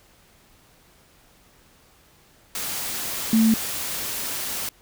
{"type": "tone in noise", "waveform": "sine", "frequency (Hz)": 222.6, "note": "A3", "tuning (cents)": 20, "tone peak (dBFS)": -14, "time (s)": [3.33, 3.54], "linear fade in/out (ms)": 2, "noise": "white", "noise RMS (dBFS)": -29, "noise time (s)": [2.55, 4.69], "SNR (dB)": 12, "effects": ["pink hiss -56 dBFS RMS until 4.81 s"]}